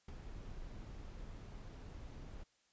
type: noise with ADSR envelope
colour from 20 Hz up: brown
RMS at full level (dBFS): -43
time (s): 0.08-2.44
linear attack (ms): 7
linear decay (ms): 15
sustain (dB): -6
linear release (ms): 13
effects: white hiss -75 dBFS RMS until 2.72 s + resampled to 16000 Hz